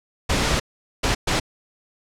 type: noise bursts at uneven times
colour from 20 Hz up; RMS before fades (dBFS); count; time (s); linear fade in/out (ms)
pink; -20; 3; 0.29-0.6 / 1.03-1.15 / 1.27-1.4; 10
effects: low-pass 7000 Hz 12 dB/octave